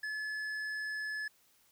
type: tone with tanh clipping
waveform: triangle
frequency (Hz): 1718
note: A6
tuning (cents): -42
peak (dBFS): -37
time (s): 0.03-1.28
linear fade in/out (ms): 5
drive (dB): 12
effects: white hiss -68 dBFS RMS until 1.71 s